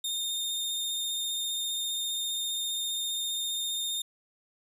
sawtooth tone with vibrato, 3655 Hz, A#7, 35 cents flat, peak -27 dBFS, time 0.04-4.02 s, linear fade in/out 5 ms, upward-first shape sine, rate 15 Hz, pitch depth 14 cents each way, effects none

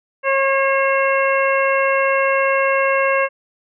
harmonic tone with a mistuned harmonic, 543 Hz, C#5, 36 cents flat, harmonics 1 / 2 / 3 / 4 / 5, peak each -17 / -20 / -22 / -23 / -24 dBFS, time 0.23-3.29 s, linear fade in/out 50 ms, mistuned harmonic 4, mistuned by -18 cents, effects none

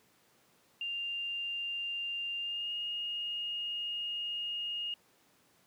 sine tone with pitch glide, 2794 to 2853 Hz, F7 to F7, 0 to +36 cents, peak -34 dBFS, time 0.81-4.94 s, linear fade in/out 2 ms, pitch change +36 cents, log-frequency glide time 2.39-2.73 s, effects pink hiss -67 dBFS RMS until 5.66 s + high-pass 150 Hz 12 dB/octave

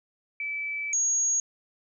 sine tone pair in turn, 2309 / 6620 Hz, D7 / G#8, -30 / -6 cents, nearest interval octave + tritone, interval 1824 cents, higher second, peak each -29 / -22 dBFS, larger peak second, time 0.4-0.93 / 0.93-1.4 s, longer first, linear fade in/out 2 ms, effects none

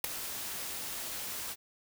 white noise with ADSR envelope, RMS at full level -27 dBFS, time 0.04-1.56 s, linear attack 4 ms, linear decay 6 ms, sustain -12 dB, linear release 46 ms, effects none

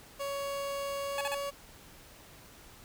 30% pulse tone with pitch glide, 559 to 562.9 Hz, C#5 to C#5, +14 to +26 cents, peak -31 dBFS, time 0.19-1.51 s, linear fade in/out 20 ms, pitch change +12 cents, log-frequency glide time 1.05-1.31 s
15% pulse tone bursts, 850 Hz, G#5, 40 cents sharp, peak -26 dBFS, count 3, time 1.18-1.346 s, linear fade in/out 2 ms, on 30 ms, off 38 ms
effects pink hiss -54 dBFS RMS until 2.84 s

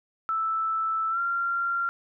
sine tone with pitch glide, 1318.5 to 1380.9 Hz, E6 to F6, 0 to -20 cents, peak -24 dBFS, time 0.29-1.89 s, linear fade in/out 0 ms, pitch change +80 cents, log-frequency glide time 1.1-1.19 s, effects none

